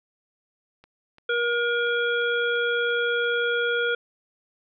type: click train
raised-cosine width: 0.3 ms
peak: -34 dBFS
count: 8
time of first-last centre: 0.84-3.245 s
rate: 2.91 Hz
type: harmonic tone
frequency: 475.5 Hz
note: A#4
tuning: 34 cents sharp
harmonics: 1 / 3 / 5 / 7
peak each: -25 / -24 / -37 / -32 dBFS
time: 1.29-3.95 s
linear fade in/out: 5 ms
effects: none